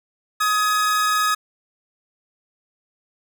45% pulse tone pair together, 1258 / 1685.5 Hz, D#6 / G#6, +19 / +25 cents, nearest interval perfect fourth, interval 506 cents, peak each -18 / -24 dBFS, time 0.4-1.35 s, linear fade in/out 10 ms, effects none

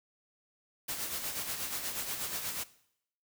white noise with tremolo, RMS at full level -35 dBFS, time 0.88-2.64 s, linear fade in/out 10 ms, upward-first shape sine, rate 8.3 Hz, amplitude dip 50%, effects noise-tail reverb RT60 0.7 s tail -18 dB re dry

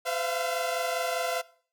sawtooth tone cluster, 510 / 674 / 699 Hz, C5 / E5 / F5, -44 / +38 / +1 cents, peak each -29 / -27 / -30 dBFS, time 0.05-1.42 s, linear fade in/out 20 ms, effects noise-tail reverb RT60 0.5 s tail -21 dB re dry

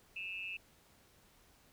sine tone with amplitude modulation, 2637 Hz, E7, in tune, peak -36 dBFS, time 0.16-0.57 s, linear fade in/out 5 ms, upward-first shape sine, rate 189 Hz, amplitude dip 85%, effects pink hiss -66 dBFS RMS until 1.72 s

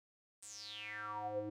square tone with band-pass filter sweep, 105.4 Hz, G#2, 26 cents sharp, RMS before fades -44 dBFS, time 0.42-1.5 s, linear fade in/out 10 ms, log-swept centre 8700 to 360 Hz, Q 8.6, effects none

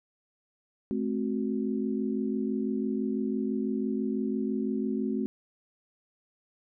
sine chord, F# diminished, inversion first, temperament equal with one note detuned, 215.6 / 261.6 / 370 Hz, A3 / C4 / F#4, -35 / 0 / 0 cents, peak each -30 / -31 / -34 dBFS, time 0.91-5.26 s, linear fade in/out 0 ms, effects none

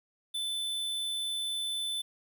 square tone, 3516 Hz, A7, 2 cents flat, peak -32 dBFS, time 0.34-2.02 s, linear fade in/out 10 ms, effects 11-bit

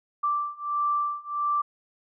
sine beating tone pair, 1172 / 1173.5 Hz, D6 / D6, -4 / -2 cents, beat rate 1.5 Hz, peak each -28 / -27 dBFS, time 0.23-1.62 s, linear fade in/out 10 ms, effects none

